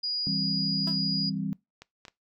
sine tone, 4891 Hz, D#8, 31 cents flat, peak -28 dBFS, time 0.03-1.3 s, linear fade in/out 10 ms
sine chord, C major, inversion first, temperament just, 163.52 / 196.22 / 261.6 Hz, E3 / G3 / C4, -14 / +2 / 0 cents, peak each -33 / -31 / -35 dBFS, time 0.27-1.53 s, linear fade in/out 0 ms
15% pulse tone with exponential decay, 330 Hz, E4, 2 cents sharp, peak -29 dBFS, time 0.87-1.02 s, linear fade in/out 2 ms, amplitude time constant 31 ms
clicks, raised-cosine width 0.2 ms, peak -27 dBFS, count 3, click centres 1.82 / 2.052 / 2.082 s
effects noise-tail reverb RT60 0.2 s tail -22 dB re dry

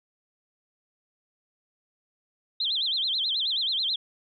sine tone with vibrato, 3599 Hz, A7, 38 cents sharp, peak -24 dBFS, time 2.6-3.96 s, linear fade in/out 5 ms, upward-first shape sine, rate 9.3 Hz, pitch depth 260 cents each way, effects none

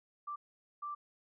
sine tone bursts at uneven times, 1174.7 Hz, D6, in tune, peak -38 dBFS, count 2, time 0.27-0.36 / 0.82-0.95 s, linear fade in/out 10 ms, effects none

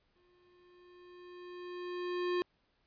square tone with exponential growth, 356.5 Hz, F4, 36 cents sharp, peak -30 dBFS, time 0.16-2.42 s, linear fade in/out 0 ms, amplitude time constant 490 ms, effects pink hiss -75 dBFS RMS until 2.86 s + resampled to 11025 Hz

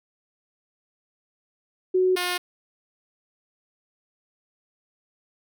sine / 5% pulse tone pair in turn, 370.1 / 357.5 Hz, F#4 / F4, 0 / +41 cents, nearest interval minor second, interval 59 cents, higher first, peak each -17 / -13 dBFS, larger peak second, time 1.94-2.16 / 2.16-2.38 s, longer neither, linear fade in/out 10 ms, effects none

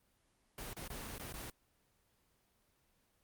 pink noise with dropouts, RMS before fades -45 dBFS, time 0.58-1.5 s, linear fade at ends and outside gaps 2 ms, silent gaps 0.733-0.766 / 0.879-0.901 / 1.182-1.196 / 1.326-1.339 s, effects pink hiss -75 dBFS RMS until 3.23 s + Opus 24 kbps

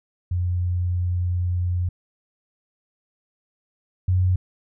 sine tone pair in turn, 89 / 91.71 Hz, F2 / F#2, +33 / -15 cents, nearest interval minor second, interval 52 cents, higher second, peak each -20 / -16 dBFS, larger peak second, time 0.31-1.89 / 4.08-4.36 s, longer first, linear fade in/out 5 ms, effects none

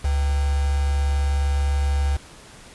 sine tone with quantisation, 70.7 Hz, C#2, 35 cents sharp, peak -18 dBFS, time 0.04-2.17 s, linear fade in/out 10 ms, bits 5, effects pink hiss -45 dBFS RMS until 2.74 s + resampled to 24000 Hz

